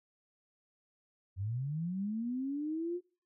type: linear sweep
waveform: sine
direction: up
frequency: 89.8 to 360.6 Hz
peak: -33 dBFS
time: 1.36-3.01 s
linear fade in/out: 50 ms
effects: noise-tail reverb RT60 0.4 s tail -22 dB re dry